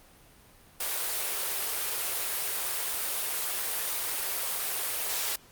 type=high-pass noise; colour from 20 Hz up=white; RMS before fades=-31 dBFS; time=0.8-5.36 s; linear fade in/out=5 ms; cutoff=360 Hz; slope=48 dB/octave; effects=pink hiss -56 dBFS RMS until 5.51 s + Opus 32 kbps